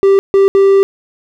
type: tone bursts at uneven times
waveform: triangle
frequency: 392 Hz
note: G4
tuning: in tune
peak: -3 dBFS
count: 3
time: 0.03-0.19 / 0.34-0.48 / 0.55-0.83 s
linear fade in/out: 0 ms
effects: none